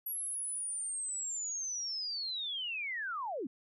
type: linear sweep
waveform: sine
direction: down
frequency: 11490 to 221.3 Hz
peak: -35 dBFS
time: 0.06-3.47 s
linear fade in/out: 5 ms
effects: none